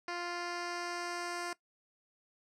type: tone with low-pass filter sweep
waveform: 10% pulse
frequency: 349.2 Hz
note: F4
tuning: in tune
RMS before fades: -39 dBFS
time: 0.08-1.53 s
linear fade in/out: 2 ms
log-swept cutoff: 4500 to 8100 Hz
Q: 1.3
effects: noise-tail reverb RT60 0.1 s tail -19 dB re dry